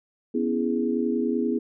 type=chord; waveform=sine; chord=C# minor seventh; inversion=third; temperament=equal; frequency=246.9 / 277.2 / 329.6 / 415.3 Hz; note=B3 / C#4 / E4 / G#4; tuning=0 / 0 / 0 / 0 cents; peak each=-25 / -31 / -28 / -28 dBFS; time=0.34-1.59 s; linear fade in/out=10 ms; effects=none